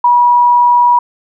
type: tone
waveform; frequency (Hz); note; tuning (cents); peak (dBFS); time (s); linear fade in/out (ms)
sine; 968; B5; -35; -5; 0.04-0.99; 5
effects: none